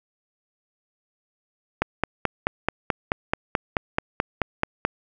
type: click train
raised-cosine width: 0.5 ms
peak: -5 dBFS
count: 15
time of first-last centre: 1.82-4.85 s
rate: 4.62 Hz
effects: none